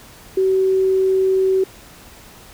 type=tone; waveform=sine; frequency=380 Hz; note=F#4; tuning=46 cents sharp; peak=-13 dBFS; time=0.37-1.64 s; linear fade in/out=5 ms; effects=pink hiss -43 dBFS RMS until 2.53 s